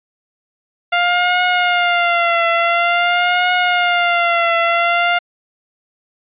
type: tone with vibrato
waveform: 15% pulse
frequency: 698.5 Hz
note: F5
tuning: in tune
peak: -6 dBFS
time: 0.92-5.19 s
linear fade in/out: 10 ms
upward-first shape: triangle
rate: 0.48 Hz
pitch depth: 62 cents each way
effects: resampled to 8000 Hz